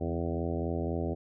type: harmonic tone with a mistuned harmonic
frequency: 83.9 Hz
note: E2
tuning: 31 cents sharp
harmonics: 1 / 2 / 3 / 4 / 5 / 6 / 7 / 8 / 9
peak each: -34 / -37 / -37 / -37 / -38 / -42 / -41 / -43 / -45 dBFS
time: 0-1.15 s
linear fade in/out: 20 ms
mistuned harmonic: 2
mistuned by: -43 cents
effects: none